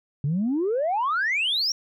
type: exponential sweep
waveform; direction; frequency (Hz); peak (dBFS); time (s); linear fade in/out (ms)
sine; up; 134.5 to 5710; -20; 0.24-1.72; 2
effects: tanh soft clip ceiling -18 dBFS